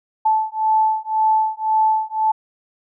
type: beating tone pair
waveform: sine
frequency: 872 / 873.9 Hz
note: A5 / A5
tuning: -16 / -12 cents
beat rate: 1.9 Hz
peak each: -18 dBFS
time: 0.25-2.32 s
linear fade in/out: 10 ms
effects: none